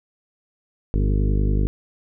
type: harmonic tone with a mistuned harmonic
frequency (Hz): 50.5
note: G#1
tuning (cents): -48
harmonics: 1 / 2 / 3 / 4 / 5 / 6 / 7 / 8 / 9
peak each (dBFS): -18 / -24 / -28 / -30 / -32 / -34 / -35 / -36 / -37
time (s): 0.94-1.67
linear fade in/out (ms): 0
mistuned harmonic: 6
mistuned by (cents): -26
effects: none